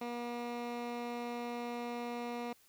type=tone with low-pass filter; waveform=15% pulse; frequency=239.5 Hz; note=A#3; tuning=47 cents sharp; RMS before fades=-40 dBFS; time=0.01-2.53 s; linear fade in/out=5 ms; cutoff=4300 Hz; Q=0.59; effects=white hiss -66 dBFS RMS until 2.68 s